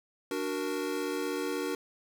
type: chord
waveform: square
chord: D augmented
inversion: none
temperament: equal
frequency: 293.7 / 370 / 466.2 Hz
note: D4 / F#4 / A#4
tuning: 0 / 0 / 0 cents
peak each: -36 / -36 / -36 dBFS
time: 0.31-1.75 s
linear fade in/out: 2 ms
effects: none